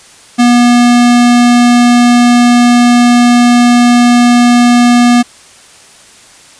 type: tone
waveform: square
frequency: 241.6 Hz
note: B3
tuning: 38 cents flat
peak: -4 dBFS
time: 0.38-5.23 s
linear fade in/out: 20 ms
effects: white hiss -38 dBFS RMS until 6.59 s + resampled to 22050 Hz